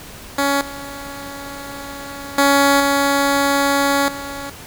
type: tone with level steps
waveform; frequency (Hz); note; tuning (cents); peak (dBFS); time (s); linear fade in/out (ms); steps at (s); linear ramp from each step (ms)
10% pulse; 280; C#4; +18; -7 / -22 / -3 / -6 / -19; 0.38-4.5; 5; 0.61 / 2.38 / 2.8 / 4.08; 2
effects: pink hiss -37 dBFS RMS until 4.66 s